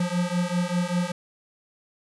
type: beating tone pair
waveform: square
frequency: 174.61 / 179.71 Hz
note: F3 / F3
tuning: 0 / +50 cents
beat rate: 5.1 Hz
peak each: -27 dBFS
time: 0-1.12 s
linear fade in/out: 5 ms
effects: resampled to 24000 Hz + 8-bit